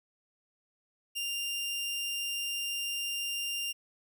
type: tone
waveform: sawtooth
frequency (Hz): 2794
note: F7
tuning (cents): 0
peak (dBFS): -29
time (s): 1.15-3.73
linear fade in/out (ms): 20
effects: none